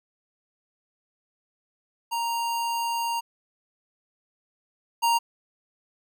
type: tone pair in turn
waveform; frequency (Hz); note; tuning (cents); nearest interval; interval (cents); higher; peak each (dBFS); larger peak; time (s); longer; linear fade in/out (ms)
square; 932.3 / 932.3; A#5 / A#5; 0 / 0; unison; 0; neither; -26 / -20; second; 2.11-3.21 / 5.02-5.19; first; 20
effects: none